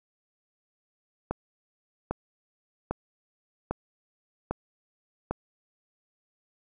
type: click train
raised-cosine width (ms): 1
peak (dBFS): -14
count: 6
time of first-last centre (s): 1.31-5.31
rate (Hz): 1.25
effects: none